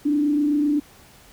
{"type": "tone with frequency modulation", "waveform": "sine", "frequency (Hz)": 293.7, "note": "D4", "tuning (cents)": 0, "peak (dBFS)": -17, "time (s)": [0.05, 0.8], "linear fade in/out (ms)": 10, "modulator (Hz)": 27.7, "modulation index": 0.43, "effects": ["pink hiss -50 dBFS RMS until 1.32 s"]}